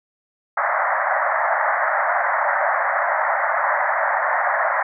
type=band-pass noise; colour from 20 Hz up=pink; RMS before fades=-20 dBFS; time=0.57-4.83 s; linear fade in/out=5 ms; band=580 to 2000 Hz; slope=96 dB/octave; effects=none